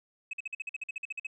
sine tone bursts, 2562 Hz, E7, 50 cents flat, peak -31 dBFS, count 14, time 0.31-1.269 s, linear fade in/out 5 ms, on 23 ms, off 49 ms, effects tanh soft clip ceiling -31 dBFS

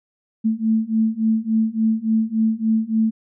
sine beating tone pair, 219.7 / 223.2 Hz, A3 / A3, -2 / +25 cents, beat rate 3.5 Hz, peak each -20 / -19 dBFS, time 0.44-3.11 s, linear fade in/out 20 ms, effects none

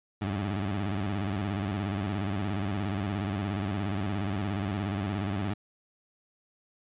20% pulse tone with vibrato, 99.2 Hz, G2, 21 cents sharp, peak -24 dBFS, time 0.21-5.54 s, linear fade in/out 10 ms, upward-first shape square, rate 17 Hz, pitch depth 100 cents each way, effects resampled to 8000 Hz

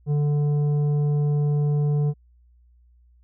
sine tone with tanh clipping, 146.83 Hz, D3, in tune, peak -20 dBFS, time 0.06-2.14 s, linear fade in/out 50 ms, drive 8 dB, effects added 60 Hz sine -53 dBFS peak until 3.23 s

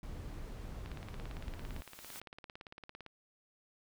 brown noise, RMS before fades -44 dBFS, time 0.03-1.81 s, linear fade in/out 2 ms
click train, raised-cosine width 0.3 ms, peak -32 dBFS, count 40, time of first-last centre 0.86-3.063 s, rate 17.7 Hz
white noise with exponential growth, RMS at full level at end -47 dBFS, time 1.09-2.2 s, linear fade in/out 2 ms, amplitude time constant 240 ms
effects none

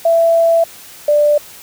sine tone pair in turn, 666 / 590.8 Hz, E5 / D5, +18 / +10 cents, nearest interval major second, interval 208 cents, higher first, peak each -8 dBFS, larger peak neither, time 0.05-0.64 / 1.08-1.38 s, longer first, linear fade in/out 5 ms, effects white hiss -37 dBFS RMS until 1.62 s

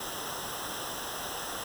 pink noise with comb filter, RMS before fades -37 dBFS, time 0-1.64 s, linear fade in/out 5 ms, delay 0.44 ms, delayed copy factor -0.85, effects none

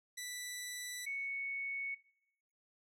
10% pulse / sine tone pair in turn, 1975.5 / 2217 Hz, B6 / C#7, 0 / 0 cents, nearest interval major second, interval 200 cents, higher second, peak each -32 / -37 dBFS, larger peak first, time 0.17-1.06 / 1.06-1.95 s, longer neither, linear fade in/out 10 ms, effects noise-tail reverb RT60 0.8 s tail -21 dB re dry + low-pass 12000 Hz 12 dB/octave

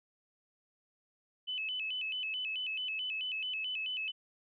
sine tone with vibrato, 2794 Hz, F7, in tune, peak -34 dBFS, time 1.47-4.12 s, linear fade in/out 20 ms, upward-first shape square, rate 4.6 Hz, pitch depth 130 cents each way, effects none

